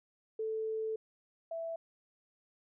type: tone pair in turn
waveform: sine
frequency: 440 / 660.9 Hz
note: A4 / E5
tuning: 0 / +4 cents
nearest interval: perfect fifth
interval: 704 cents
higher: second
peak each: -33 / -36 dBFS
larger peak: first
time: 0.39-0.96 / 1.51-1.76 s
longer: first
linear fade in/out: 5 ms
effects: none